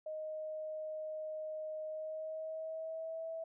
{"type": "tone with pitch glide", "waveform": "sine", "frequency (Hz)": [622.3, 652.1], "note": ["D#5", "E5"], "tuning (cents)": [0, -19], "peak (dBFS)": -39, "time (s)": [0.06, 3.44], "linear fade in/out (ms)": 5, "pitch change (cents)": 81, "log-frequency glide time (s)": [1.86, 3.28], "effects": []}